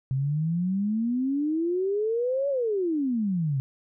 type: exponential two-way sweep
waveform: sine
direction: up then down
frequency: 129.4 to 571 to 129.4 Hz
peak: -23 dBFS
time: 0.11-3.6 s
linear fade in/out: 0 ms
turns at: 2.49 s
effects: none